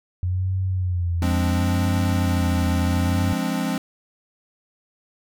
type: tone with vibrato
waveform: sine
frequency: 89.4 Hz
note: F2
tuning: 41 cents sharp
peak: -20 dBFS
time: 0.23-3.33 s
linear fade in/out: 0 ms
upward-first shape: sine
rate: 0.71 Hz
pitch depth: 92 cents each way
type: chord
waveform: square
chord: D half-diminished seventh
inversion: first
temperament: equal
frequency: 174.61 / 207.7 / 261.6 / 293.7 Hz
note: F3 / Ab3 / C4 / D4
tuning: 0 / 0 / 0 / 0 cents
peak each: -28 / -28 / -27 / -32 dBFS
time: 1.22-3.78 s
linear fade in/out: 2 ms
effects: none